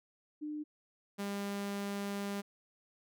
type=tone pair in turn; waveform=sine / sawtooth; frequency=300.9 / 200.8 Hz; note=D4 / G3; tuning=+42 / +42 cents; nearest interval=perfect fifth; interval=700 cents; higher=first; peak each=-37 / -32 dBFS; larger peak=second; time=0.41-0.64 / 1.18-2.42 s; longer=second; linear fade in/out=20 ms; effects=none